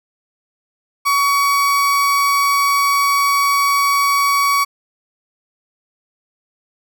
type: tone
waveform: 35% pulse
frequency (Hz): 1128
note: C#6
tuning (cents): +30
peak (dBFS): -11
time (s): 1.05-4.65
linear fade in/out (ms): 20
effects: none